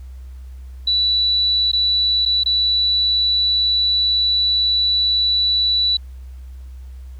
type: tone with dropouts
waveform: sine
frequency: 3951 Hz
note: B7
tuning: in tune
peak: -14 dBFS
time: 0.87-5.97 s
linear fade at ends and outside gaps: 5 ms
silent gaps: 1.717-1.731 / 2.253-2.259 / 2.436-2.459 s
effects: added 64 Hz sine -32 dBFS peak until 7.19 s + pink hiss -57 dBFS RMS until 7.19 s